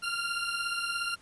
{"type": "beating tone pair", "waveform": "20% pulse", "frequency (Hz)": [1384, 1401], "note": ["F6", "F6"], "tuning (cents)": [-16, 5], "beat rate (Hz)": 17, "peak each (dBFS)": [-27, -30], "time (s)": [0.02, 1.16], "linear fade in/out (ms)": 20, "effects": ["pink hiss -59 dBFS RMS until 1.21 s", "resampled to 24000 Hz"]}